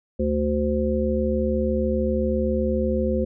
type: harmonic tone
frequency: 73.9 Hz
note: D2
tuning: 11 cents sharp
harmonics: 1 / 3 / 5 / 7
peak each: -26 / -24 / -27 / -25 dBFS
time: 0.19-3.25 s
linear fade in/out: 10 ms
effects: none